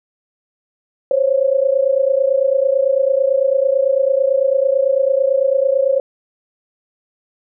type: tone pair together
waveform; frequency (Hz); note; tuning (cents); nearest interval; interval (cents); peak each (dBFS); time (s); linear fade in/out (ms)
sine; 525.4 / 554.4; C5 / C#5; +7 / 0; minor second; 93; -15; 1.11-6; 2
effects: none